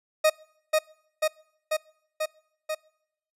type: tone with echo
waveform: 40% pulse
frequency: 622.3 Hz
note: D#5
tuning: in tune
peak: -16 dBFS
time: 0.24-0.3 s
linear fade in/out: 10 ms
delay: 490 ms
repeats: 5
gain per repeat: -2 dB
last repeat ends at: 2.75 s
effects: noise-tail reverb RT60 0.8 s tail -26 dB re dry + resampled to 32000 Hz